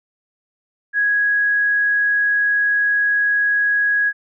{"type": "tone", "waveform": "sine", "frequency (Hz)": 1661.2, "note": "G#6", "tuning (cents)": 0, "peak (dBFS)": -14, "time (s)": [0.93, 4.13], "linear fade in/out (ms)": 50, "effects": []}